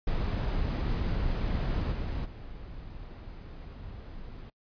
brown noise with level steps, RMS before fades -29 / -33 / -43 dBFS, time 0.07-4.5 s, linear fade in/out 5 ms, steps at 1.91 / 2.24 s, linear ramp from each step 20 ms, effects noise-tail reverb RT60 0.1 s tail -25 dB re dry + resampled to 11025 Hz

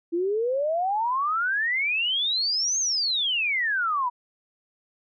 sine exponential two-way sweep, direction up then down, 329.6 to 6550 to 947 Hz, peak -22 dBFS, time 0.12-4.1 s, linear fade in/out 20 ms, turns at 2.79 s, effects none

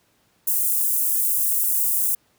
white high-pass noise, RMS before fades -21 dBFS, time 0.47-2.15 s, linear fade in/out 5 ms, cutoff 9000 Hz, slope 24 dB/octave, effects pink hiss -63 dBFS RMS until 2.38 s + high-pass 80 Hz 12 dB/octave

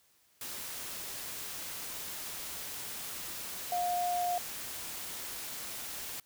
sine tone in noise, 710 Hz, F5, 28 cents sharp, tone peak -29 dBFS, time 3.72-4.38 s, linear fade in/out 2 ms, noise white, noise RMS -41 dBFS, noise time 0.41-6.2 s, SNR +9 dB, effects white hiss -68 dBFS RMS until 6.25 s

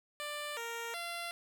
10% pulse tone with pitch steps, 591 / 464.6 / 687 Hz, D5 / A#4 / F5, +11 / -6 / -29 cents, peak -30 dBFS, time 0.2-1.31 s, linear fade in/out 0 ms, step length 370 ms, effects none

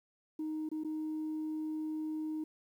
sine tone with dropouts, 311.1 Hz, D#4, in tune, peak -33 dBFS, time 0.39-2.44 s, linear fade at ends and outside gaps 5 ms, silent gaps 0.69-0.715 / 0.836-0.846 s, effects tanh soft clip ceiling -32 dBFS + 11-bit

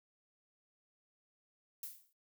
violet noise with exponential decay, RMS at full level -41 dBFS, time 1.83-2.13 s, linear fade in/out 2 ms, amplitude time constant 64 ms, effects noise-tail reverb RT60 0.1 s tail -22 dB re dry

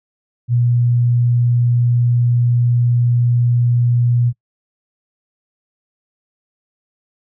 sine tone, 120.7 Hz, B2, 39 cents flat, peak -11 dBFS, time 0.48-4.33 s, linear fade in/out 50 ms, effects noise-tail reverb RT60 0.1 s tail -25 dB re dry

